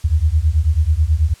sine beating tone pair, 73.42 / 82.62 Hz, D2 / E2, 0 / +4 cents, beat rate 9.2 Hz, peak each -15 dBFS, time 0.04-1.34 s, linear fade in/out 10 ms, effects white hiss -46 dBFS RMS until 1.4 s + low-pass 9000 Hz 12 dB/octave

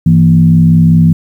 sine tone with frequency modulation, 164.81 Hz, E3, in tune, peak -3 dBFS, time 0.06-1.13 s, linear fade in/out 5 ms, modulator 65.2 Hz, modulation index 0.74, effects 7-bit

